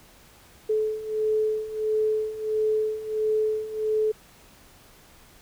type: beating tone pair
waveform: sine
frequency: 431.1 / 432.6 Hz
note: A4 / A4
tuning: -35 / -29 cents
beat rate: 1.5 Hz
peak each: -28 / -24 dBFS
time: 0.69-4.12 s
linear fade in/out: 10 ms
effects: pink hiss -53 dBFS RMS until 5.41 s